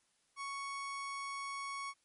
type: tone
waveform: 30% pulse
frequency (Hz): 1110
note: C#6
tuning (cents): +2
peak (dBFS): -37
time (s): 0.36-1.94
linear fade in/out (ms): 50
effects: white hiss -75 dBFS RMS until 2.04 s + MP3 48 kbps

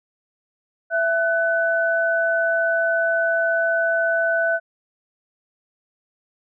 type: tone pair together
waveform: sine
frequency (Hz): 665 / 1499.4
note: E5 / F#6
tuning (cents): +15 / +23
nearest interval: octave + major second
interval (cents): 1408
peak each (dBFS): -20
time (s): 0.9-4.6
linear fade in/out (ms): 50
effects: none

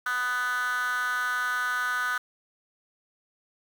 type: tone with high-pass filter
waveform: 10% pulse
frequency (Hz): 248.6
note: B3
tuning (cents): +12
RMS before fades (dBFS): -28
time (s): 0.06-2.18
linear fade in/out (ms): 5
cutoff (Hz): 1400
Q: 9.8
effects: 8-bit

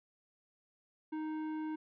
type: tone with tanh clipping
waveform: triangle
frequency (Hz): 311.1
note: D#4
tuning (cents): 0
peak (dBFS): -38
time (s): 1.12-1.76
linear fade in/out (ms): 10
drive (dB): 16
effects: none

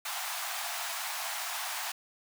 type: high-pass noise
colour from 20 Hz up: pink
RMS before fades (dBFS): -36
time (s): 0.05-1.92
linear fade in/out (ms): 5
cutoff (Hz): 660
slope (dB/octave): 96
effects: none

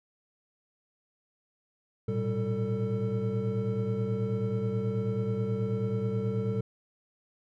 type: tone cluster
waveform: triangle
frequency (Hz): 110.6 / 119.9 / 195.1 / 445.5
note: A2 / A#2 / G3 / A4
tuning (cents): +9 / +49 / -8 / +22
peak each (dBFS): -31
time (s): 2.08-6.61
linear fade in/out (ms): 5
effects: none

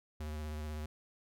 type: tone with vibrato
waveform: square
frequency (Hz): 76.2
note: D#2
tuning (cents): -36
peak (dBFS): -39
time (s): 0.2-0.86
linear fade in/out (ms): 5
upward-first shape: sine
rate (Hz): 16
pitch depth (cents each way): 28
effects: none

